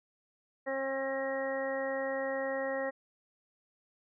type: harmonic tone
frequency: 269.1 Hz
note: C4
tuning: 49 cents sharp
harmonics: 1 / 2 / 3 / 4 / 5 / 6 / 7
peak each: -42 / -33 / -42 / -46 / -48 / -50 / -39 dBFS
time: 0.66-2.91 s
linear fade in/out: 20 ms
effects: none